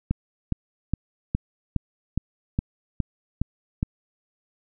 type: click train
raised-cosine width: 5 ms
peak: -10 dBFS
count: 10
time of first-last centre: 0.11-3.829 s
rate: 2.42 Hz
effects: none